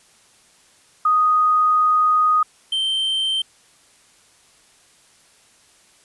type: tone pair in turn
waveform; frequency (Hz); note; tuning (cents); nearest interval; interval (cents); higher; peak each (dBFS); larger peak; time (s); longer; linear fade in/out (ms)
sine / triangle; 1244.5 / 3123; D#6 / G7; 0 / -7; octave + major third; 1593; second; -13 / -17; first; 1.05-2.43 / 2.72-3.42; first; 5
effects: white hiss -54 dBFS RMS until 6.04 s + resampled to 24000 Hz